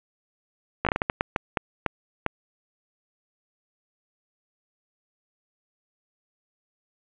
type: slowing click train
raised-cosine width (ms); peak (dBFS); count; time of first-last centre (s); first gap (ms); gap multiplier
0.5; -7; 12; 0.85-2.263; 16; 1.38
effects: resampled to 8000 Hz + 8-bit